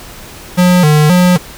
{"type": "tone with vibrato", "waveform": "square", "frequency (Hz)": 164.81, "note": "E3", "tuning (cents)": 0, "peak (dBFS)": -6, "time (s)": [0.57, 1.38], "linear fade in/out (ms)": 20, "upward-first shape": "square", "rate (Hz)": 1.9, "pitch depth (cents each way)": 150, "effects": ["pink hiss -32 dBFS RMS until 1.57 s"]}